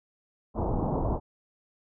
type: low-pass noise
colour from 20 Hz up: pink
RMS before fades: -28 dBFS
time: 0.54-1.2 s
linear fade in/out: 50 ms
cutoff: 1000 Hz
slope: 48 dB/octave
effects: none